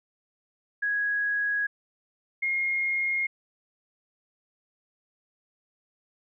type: tone pair in turn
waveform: sine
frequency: 1661.2 / 2141 Hz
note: G#6 / C7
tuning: 0 / +39 cents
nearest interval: major third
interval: 439 cents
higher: second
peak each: -24 dBFS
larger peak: neither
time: 0.82-1.67 / 2.42-3.27 s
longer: neither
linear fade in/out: 10 ms
effects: none